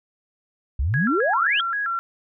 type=exponential sweep; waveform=sine; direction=up; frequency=58.27 to 3399 Hz; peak=-19 dBFS; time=0.79-1.61 s; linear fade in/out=5 ms
type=tone with vibrato; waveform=sine; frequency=1504 Hz; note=F#6; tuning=28 cents sharp; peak=-22 dBFS; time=0.94-1.99 s; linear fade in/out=0 ms; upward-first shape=square; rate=3.8 Hz; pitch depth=170 cents each way
effects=none